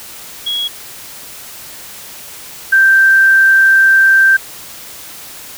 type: tone pair in turn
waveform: sine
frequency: 3322 / 1567.8 Hz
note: G#7 / G6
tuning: 0 / 0 cents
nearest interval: octave + minor second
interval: 1300 cents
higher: first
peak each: -15 / -5 dBFS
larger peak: second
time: 0.46-0.68 / 2.72-4.37 s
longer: second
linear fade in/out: 10 ms
effects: white hiss -32 dBFS RMS until 5.57 s